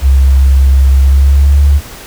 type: tone with pitch glide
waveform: sine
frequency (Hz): 67.2 to 71.11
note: C2 to C#2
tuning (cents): +47 to +45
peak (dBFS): -3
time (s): 0.01-1.81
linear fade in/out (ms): 50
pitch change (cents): +98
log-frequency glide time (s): 0.99-1.61
effects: pink hiss -30 dBFS RMS until 2.06 s